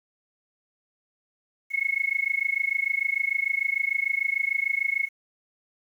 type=tone with amplitude modulation; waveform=sine; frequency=2186 Hz; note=C#7; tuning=25 cents flat; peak=-19 dBFS; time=1.7-5.09 s; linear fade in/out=50 ms; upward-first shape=sine; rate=26.7 Hz; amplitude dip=95%; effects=9-bit